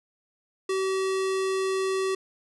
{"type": "tone", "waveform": "square", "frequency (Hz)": 381.8, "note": "G4", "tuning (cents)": -46, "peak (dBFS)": -25, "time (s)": [0.69, 2.15], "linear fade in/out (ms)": 5, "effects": ["resampled to 24000 Hz"]}